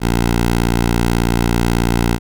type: tone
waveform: 10% pulse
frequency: 58.27 Hz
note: A#1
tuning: in tune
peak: -5 dBFS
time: 0-2.19 s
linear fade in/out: 50 ms
effects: none